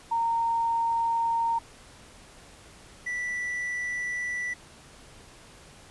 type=tone pair in turn; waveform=sine / triangle; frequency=922 / 1966.1 Hz; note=A#5 / B6; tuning=-19 / -8 cents; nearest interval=octave + minor second; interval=1311 cents; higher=second; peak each=-23 / -27 dBFS; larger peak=first; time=0.11-1.59 / 3.06-4.54 s; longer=neither; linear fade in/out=10 ms; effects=pink hiss -51 dBFS RMS until 5.9 s + resampled to 24000 Hz